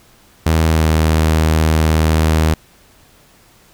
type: tone with pitch glide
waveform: sawtooth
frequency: 80.4 to 79.02 Hz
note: E2 to D#2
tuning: -43 to +27 cents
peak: -7 dBFS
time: 0.46-2.54 s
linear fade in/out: 5 ms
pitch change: -30 cents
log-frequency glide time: 0.66-0.87 s
effects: pink hiss -49 dBFS RMS until 3.73 s